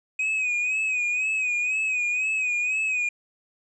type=tone with vibrato; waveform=triangle; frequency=2510 Hz; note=D#7; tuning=15 cents sharp; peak=-21 dBFS; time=0.19-3.09 s; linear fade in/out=5 ms; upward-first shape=sine; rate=2 Hz; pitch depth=62 cents each way; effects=resampled to 24000 Hz